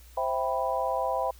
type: chord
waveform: sine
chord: C major seventh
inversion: none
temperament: equal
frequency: 523.3 / 659.3 / 784 / 987.8 Hz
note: C5 / E5 / G5 / B5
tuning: 0 / 0 / 0 / 0 cents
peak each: -31 dBFS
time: 0.17-1.31 s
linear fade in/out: 5 ms
effects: added 60 Hz sine -49 dBFS peak until 1.39 s + white hiss -57 dBFS RMS until 1.39 s